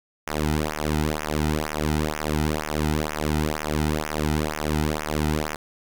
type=tone with flanger; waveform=sawtooth; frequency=76.3 Hz; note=D#2; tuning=33 cents flat; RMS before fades=-25 dBFS; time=0.27-5.56 s; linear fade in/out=5 ms; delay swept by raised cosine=0.23 to 1.83 ms; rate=2.1 Hz; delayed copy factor=-1; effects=none